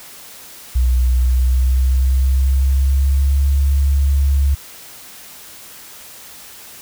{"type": "tone with pitch glide", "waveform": "sine", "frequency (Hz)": [62, 69.59], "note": ["B1", "C#2"], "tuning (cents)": [7, 7], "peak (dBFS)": -11, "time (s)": [0.75, 4.55], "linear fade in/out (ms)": 10, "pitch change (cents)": 200, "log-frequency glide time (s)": [1.05, 3.44], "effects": ["white hiss -38 dBFS RMS until 6.81 s"]}